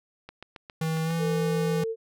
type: click train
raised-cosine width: 0.3 ms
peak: -25 dBFS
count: 7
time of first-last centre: 0.29-1.106 s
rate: 7.35 Hz
type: tone with pitch glide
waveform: square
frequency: 160.4 to 165.77 Hz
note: E3 to E3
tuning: -47 to +10 cents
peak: -26 dBFS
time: 0.81-1.84 s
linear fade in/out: 5 ms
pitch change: +57 cents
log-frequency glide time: 1.04-1.13 s
type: tone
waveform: sine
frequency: 450 Hz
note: A4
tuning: 39 cents sharp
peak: -27 dBFS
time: 1.18-1.96 s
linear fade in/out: 50 ms
effects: none